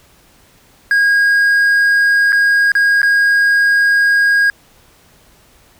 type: tone with dropouts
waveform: triangle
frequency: 1634 Hz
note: G#6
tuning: 29 cents flat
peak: -7 dBFS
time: 0.91-4.5 s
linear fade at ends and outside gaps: 1 ms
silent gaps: 2.322-2.328 / 2.719-2.752 / 3.018-3.03 s
effects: pink hiss -49 dBFS RMS until 5.79 s